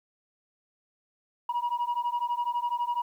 sine beating tone pair, 955 / 967 Hz, A#5 / B5, +42 / -37 cents, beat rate 12 Hz, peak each -28 dBFS, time 1.49-3.02 s, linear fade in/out 5 ms, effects tanh soft clip ceiling -23 dBFS + 10-bit

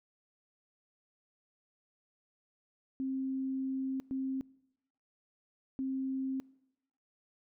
sine tone bursts at uneven times, 265.2 Hz, C4, 23 cents sharp, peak -32 dBFS, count 3, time 3-4 / 4.11-4.41 / 5.79-6.4 s, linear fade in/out 0 ms, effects noise-tail reverb RT60 0.9 s tail -24 dB re dry

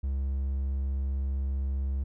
triangle tone, 67.7 Hz, C#2, 40 cents flat, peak -25 dBFS, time 0.03-2.04 s, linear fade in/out 10 ms, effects none

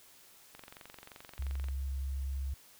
click train, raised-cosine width 0.3 ms, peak -32 dBFS, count 27, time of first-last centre 0.55-1.685 s, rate 22.9 Hz
sine tone, 67.7 Hz, C#2, 40 cents flat, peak -33 dBFS, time 1.39-2.54 s, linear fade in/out 5 ms
effects white hiss -59 dBFS RMS until 2.79 s

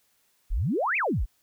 sine exponential two-way sweep, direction up then down, 30.87 to 2700 to 30.87 Hz, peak -23 dBFS, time 0.5-1.26 s, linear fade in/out 20 ms, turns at 0.97 s, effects white hiss -68 dBFS RMS until 1.42 s

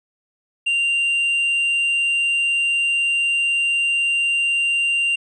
triangle tone, 2778 Hz, F7, 10 cents flat, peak -15 dBFS, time 0.66-5.16 s, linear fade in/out 10 ms, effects resampled to 24000 Hz

